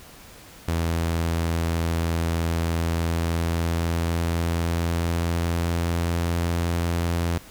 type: tone with pitch glide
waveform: sawtooth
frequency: 83.2 to 85.19 Hz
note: E2 to F2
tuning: +17 to -42 cents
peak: -18 dBFS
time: 0.68-7.38 s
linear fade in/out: 0 ms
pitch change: +41 cents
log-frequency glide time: 2.75-6.24 s
effects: pink hiss -46 dBFS RMS until 7.5 s